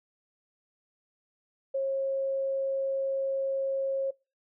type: tone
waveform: sine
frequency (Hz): 541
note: C#5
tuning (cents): -42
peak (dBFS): -26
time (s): 1.74-4.11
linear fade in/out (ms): 10
effects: noise-tail reverb RT60 0.3 s tail -26 dB re dry